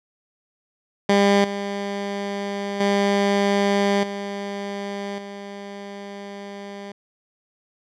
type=tone with level steps; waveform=15% pulse; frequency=200.5 Hz; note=G3; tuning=39 cents sharp; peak=-8 / -19 / -11 / -21 / -27 dBFS; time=1.09-6.92 s; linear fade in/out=5 ms; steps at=1.44 / 2.8 / 4.03 / 5.18 s; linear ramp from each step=5 ms; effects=low-pass 5000 Hz 12 dB/octave